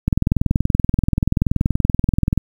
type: click train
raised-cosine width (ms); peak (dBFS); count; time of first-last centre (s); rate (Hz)
5; -3; 49; 0.08-2.377; 20.9
effects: 7-bit